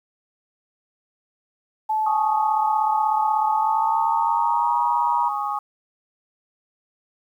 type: tone with pitch glide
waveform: sine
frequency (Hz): 867 to 950.9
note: A5 to A#5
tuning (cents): -26 to +34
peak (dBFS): -19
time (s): 1.89-5.29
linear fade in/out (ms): 10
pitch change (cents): +160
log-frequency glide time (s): 3.49-4.79
type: chord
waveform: sine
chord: Ab suspended fourth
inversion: none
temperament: equal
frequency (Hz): 830.6 / 1108.7 / 1244.5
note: Ab5 / Db6 / Eb6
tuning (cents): 0 / 0 / 0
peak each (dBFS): -26 / -28 / -28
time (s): 2.06-5.59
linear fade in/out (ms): 5
effects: 9-bit